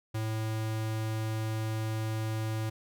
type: tone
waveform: square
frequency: 110 Hz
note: A2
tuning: in tune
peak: -31 dBFS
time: 0.14-2.7 s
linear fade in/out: 10 ms
effects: none